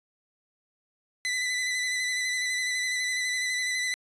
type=tone with vibrato; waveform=sawtooth; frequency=2000 Hz; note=B6; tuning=21 cents sharp; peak=-23 dBFS; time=1.25-3.94 s; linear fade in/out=0 ms; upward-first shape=square; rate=12 Hz; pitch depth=21 cents each way; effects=resampled to 22050 Hz